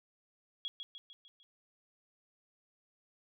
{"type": "tone with echo", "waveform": "sine", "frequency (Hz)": 3322, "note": "G#7", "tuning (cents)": 0, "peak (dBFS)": -35, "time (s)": [0.65, 0.68], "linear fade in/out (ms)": 0, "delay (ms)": 150, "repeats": 5, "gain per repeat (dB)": -5, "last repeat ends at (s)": 1.43, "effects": []}